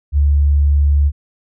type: tone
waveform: sine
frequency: 72 Hz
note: D2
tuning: 34 cents flat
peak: -9 dBFS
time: 0.12-1.12 s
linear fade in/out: 50 ms
effects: none